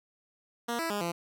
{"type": "tone with pitch steps", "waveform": "10% pulse", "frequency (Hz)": [236.1, 329.9, 205.5, 170.8], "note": ["A#3", "E4", "G#3", "F3"], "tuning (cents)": [22, 1, -18, -38], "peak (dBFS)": -22, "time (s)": [0.68, 1.12], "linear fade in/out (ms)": 10, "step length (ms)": 110, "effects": []}